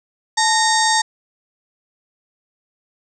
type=harmonic tone with a mistuned harmonic; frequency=924 Hz; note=A#5; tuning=16 cents flat; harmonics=1 / 2 / 4 / 5 / 6 / 7 / 8 / 9; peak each=-17 / -20 / -23 / -24 / -25 / -25 / -26 / -27 dBFS; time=0.37-1.02 s; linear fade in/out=10 ms; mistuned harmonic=1; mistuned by=-90 cents; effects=none